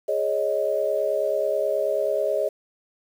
sine chord, Ab suspended fourth, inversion none, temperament just, 415.3 / 553.7 / 623 Hz, Ab4 / Db5 / Eb5, 0 / -2 / +2 cents, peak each -27 / -25 / -24 dBFS, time 0.08-2.49 s, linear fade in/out 10 ms, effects 8-bit

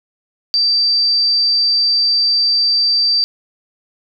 sine tone, 4666 Hz, D8, 12 cents flat, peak -11 dBFS, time 0.54-3.24 s, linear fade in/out 0 ms, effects none

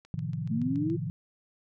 click train, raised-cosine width 0.2 ms, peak -36 dBFS, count 7, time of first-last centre 0.05-0.9 s, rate 7.06 Hz
sine chord, F dominant seventh, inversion first, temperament equal, 110 / 130.81 / 155.56 / 174.61 Hz, A2 / C3 / Eb3 / F3, 0 / 0 / 0 / 0 cents, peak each -37 / -36 / -34 / -37 dBFS, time 0.14-1.1 s, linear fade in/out 0 ms
sine exponential sweep, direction up, 213.8 to 349.2 Hz, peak -27 dBFS, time 0.5-0.97 s, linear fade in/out 20 ms
effects none

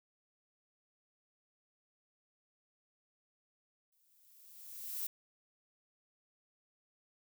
violet noise with exponential growth, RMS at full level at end -37 dBFS, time 3.92-5.07 s, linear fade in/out 5 ms, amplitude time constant 250 ms, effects none

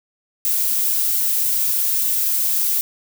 violet noise, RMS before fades -19 dBFS, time 0.45-2.81 s, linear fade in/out 0 ms, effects none

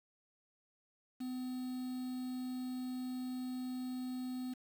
triangle tone with quantisation, 253.7 Hz, B3, 47 cents sharp, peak -36 dBFS, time 1.2-4.54 s, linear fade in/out 10 ms, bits 9, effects none

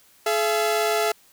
sawtooth tone pair together, 426.3 / 678.3 Hz, G#4 / E5, +45 / +49 cents, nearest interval minor sixth, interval 804 cents, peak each -19 dBFS, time 0.26-1.12 s, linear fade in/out 5 ms, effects white hiss -56 dBFS RMS until 1.32 s

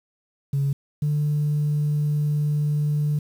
sine tone pair in turn, 139.6 / 148.41 Hz, C#3 / D3, +13 / +19 cents, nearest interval minor second, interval 106 cents, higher second, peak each -18 dBFS, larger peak neither, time 0.53-0.73 / 1.02-3.19 s, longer second, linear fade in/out 5 ms, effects tanh soft clip ceiling -16 dBFS + 8-bit

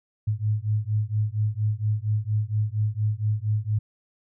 sine beating tone pair, 104.6 / 108.9 Hz, G#2 / A2, +13 / -17 cents, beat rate 4.3 Hz, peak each -25 dBFS, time 0.27-3.79 s, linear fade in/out 10 ms, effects none

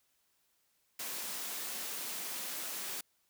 white high-pass noise, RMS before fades -40 dBFS, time 0.99-3.01 s, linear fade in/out 5 ms, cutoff 180 Hz, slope 24 dB/octave, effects white hiss -75 dBFS RMS until 3.29 s

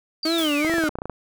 sine exponential sweep, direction down, 4764 to 1396.9 Hz, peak -25 dBFS, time 0.23-0.88 s, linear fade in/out 2 ms
35% pulse tone with vibrato, 311.1 Hz, D#4, in tune, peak -19 dBFS, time 0.25-0.89 s, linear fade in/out 5 ms, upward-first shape sine, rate 2.5 Hz, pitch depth 130 cents each way
white noise with exponential decay, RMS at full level -31 dBFS, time 0.38-0.84 s, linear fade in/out 2 ms, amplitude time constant 100 ms
clicks, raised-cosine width 1 ms, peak -16 dBFS, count 11, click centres 0.648 / 0.697 / 0.739 / 0.783 / 0.838 / 0.892 / 0.955 / 0.987 / 1.019 / 1.056 / 1.097 s
effects none

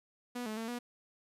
sawtooth tone with pitch steps, 244.7 / 216.2 / 225.8 / 242.1 Hz, B3 / A3 / A3 / B3, -16 / -30 / +45 / -34 cents, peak -33 dBFS, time 0.35-0.79 s, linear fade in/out 10 ms, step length 110 ms, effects resampled to 32000 Hz + 12-bit

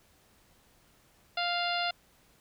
harmonic tone, 698.5 Hz, F5, in tune, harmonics 1 / 2 / 3 / 4 / 5 / 6 / 7, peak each -32 / -35 / -39 / -36 / -38 / -38 / -42 dBFS, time 1.37-1.91 s, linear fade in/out 5 ms, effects pink hiss -64 dBFS RMS until 2.4 s

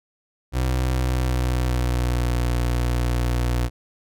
30% pulse tone with pitch glide, 63.5 to 60.11 Hz, B1 to B1, +49 to -46 cents, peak -17 dBFS, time 0.52-3.7 s, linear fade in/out 50 ms, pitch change -95 cents, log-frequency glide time 0.96-2.55 s, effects none

